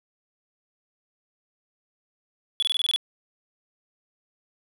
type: tone bursts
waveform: triangle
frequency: 3402 Hz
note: G#7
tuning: 41 cents sharp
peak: -19 dBFS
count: 8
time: 2.6-2.961 s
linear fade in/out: 0 ms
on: 25 ms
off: 23 ms
effects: none